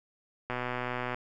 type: click train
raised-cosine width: 0.5 ms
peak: -18 dBFS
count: 81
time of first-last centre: 0.5-1.145 s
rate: 124 Hz
effects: none